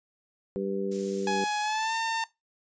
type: harmonic tone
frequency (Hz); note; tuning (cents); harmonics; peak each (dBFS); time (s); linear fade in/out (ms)
98; G2; 0; 2 / 3 / 4 / 5; -33 / -39 / -31 / -35; 0.56-1.44; 0
type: noise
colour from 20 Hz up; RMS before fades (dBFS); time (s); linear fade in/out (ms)
violet; -36; 0.91-1.99; 10
type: tone with pitch glide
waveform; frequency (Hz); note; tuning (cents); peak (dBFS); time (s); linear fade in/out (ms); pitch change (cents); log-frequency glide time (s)
sawtooth; 839 to 904.4; G#5 to A5; +17 to +47; -23; 1.27-2.24; 2; +130; 1.61-1.94
effects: noise-tail reverb RT60 0.2 s tail -20 dB re dry + resampled to 16000 Hz